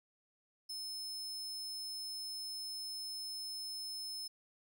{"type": "tone", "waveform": "40% pulse", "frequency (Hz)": 5220, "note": "E8", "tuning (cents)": -18, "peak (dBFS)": -40, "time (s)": [0.69, 4.28], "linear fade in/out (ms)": 10, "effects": []}